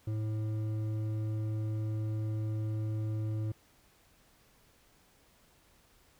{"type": "tone with hard clipping", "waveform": "sine", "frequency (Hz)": 108.4, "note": "A2", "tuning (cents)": -25, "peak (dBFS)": -33, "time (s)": [0.07, 3.52], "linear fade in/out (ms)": 5, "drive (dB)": 8, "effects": ["pink hiss -65 dBFS RMS until 6.19 s"]}